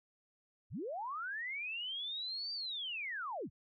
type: linear two-way sweep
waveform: sine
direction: up then down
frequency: 57.2 to 4699 to 57.2 Hz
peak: -38 dBFS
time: 0.7-3.5 s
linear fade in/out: 50 ms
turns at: 2.53 s
effects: none